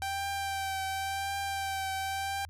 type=tone with vibrato; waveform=sawtooth; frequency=782 Hz; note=G5; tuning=4 cents flat; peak=-28 dBFS; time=0.02-2.45 s; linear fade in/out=0 ms; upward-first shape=triangle; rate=0.92 Hz; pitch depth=26 cents each way; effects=added 83 Hz sine -46 dBFS peak until 2.49 s + resampled to 32000 Hz